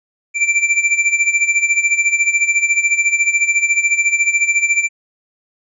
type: tone with tremolo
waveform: square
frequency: 2348 Hz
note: D7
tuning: 1 cent flat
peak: -10 dBFS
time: 0.34-4.89 s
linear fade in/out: 50 ms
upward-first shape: sine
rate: 14 Hz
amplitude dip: 75%
effects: resampled to 22050 Hz